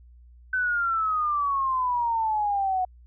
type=exponential sweep; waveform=sine; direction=down; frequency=1527 to 731 Hz; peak=-22 dBFS; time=0.53-2.85 s; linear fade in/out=5 ms; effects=added 60 Hz sine -48 dBFS peak until 3.06 s